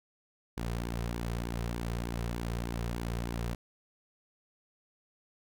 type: tone with flanger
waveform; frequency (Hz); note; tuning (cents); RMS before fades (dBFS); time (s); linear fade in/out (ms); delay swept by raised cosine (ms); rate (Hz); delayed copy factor
sawtooth; 58.27; A#1; 0; -35; 0.57-3.55; 5; 1.5 to 3.6; 3.3; -0.55
effects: none